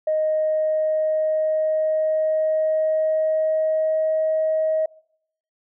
sine tone with pitch glide, 622.3 to 631 Hz, D#5 to D#5, 0 to +24 cents, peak -17 dBFS, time 0.07-4.86 s, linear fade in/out 5 ms, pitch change +24 cents, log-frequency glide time 0.33-4.18 s, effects noise-tail reverb RT60 0.7 s tail -25 dB re dry + tanh soft clip ceiling -13 dBFS

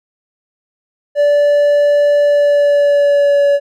triangle tone with pitch glide, 581 to 569 Hz, D5 to C#5, -19 to +45 cents, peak -6 dBFS, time 1.15-3.6 s, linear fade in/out 50 ms, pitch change -36 cents, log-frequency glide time 2.24-3.47 s, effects none

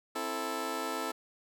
15% pulse chord, A minor, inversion first, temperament just, 264 / 330 / 440 Hz, C4 / E4 / A4, +16 / +2 / 0 cents, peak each -33 / -32 / -31 dBFS, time 0.15-1.12 s, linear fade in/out 10 ms, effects none

